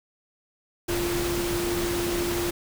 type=tone in noise; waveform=sine; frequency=347.3 Hz; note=F4; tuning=10 cents flat; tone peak=-26 dBFS; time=0.88-2.51 s; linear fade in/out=10 ms; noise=pink; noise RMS=-30 dBFS; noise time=0.88-2.51 s; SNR=+1 dB; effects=none